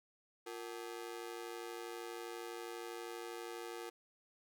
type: ring-modulated tone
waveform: sawtooth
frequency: 408.7 Hz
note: G#4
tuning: 28 cents flat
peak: -37 dBFS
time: 0.46-3.9 s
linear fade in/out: 10 ms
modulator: 56.2 Hz
effects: none